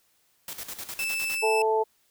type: noise with tremolo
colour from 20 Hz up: white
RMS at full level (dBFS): -36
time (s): 0.48-1.37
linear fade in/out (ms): 2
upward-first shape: square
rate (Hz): 9.8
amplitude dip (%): 70
type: tone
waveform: 40% pulse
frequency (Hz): 2637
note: E7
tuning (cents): 0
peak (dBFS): -26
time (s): 0.99-1.62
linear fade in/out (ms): 2
type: harmonic tone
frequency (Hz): 219.5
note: A3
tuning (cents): -4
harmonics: 2 / 3 / 4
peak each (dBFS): -23 / -32 / -25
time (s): 1.42-1.84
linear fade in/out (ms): 20
effects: white hiss -67 dBFS RMS until 2.1 s